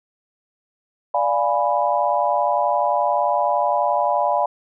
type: chord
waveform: sine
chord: D diminished seventh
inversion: none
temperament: equal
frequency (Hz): 587.3 / 698.5 / 830.6 / 987.8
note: D5 / F5 / Ab5 / Cb6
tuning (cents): 0 / 0 / 0 / 0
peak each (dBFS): -22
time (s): 1.14-4.46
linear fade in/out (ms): 5
effects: none